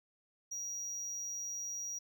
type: tone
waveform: triangle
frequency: 5750 Hz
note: F8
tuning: 50 cents sharp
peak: -37 dBFS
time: 0.51-1.99 s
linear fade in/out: 10 ms
effects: none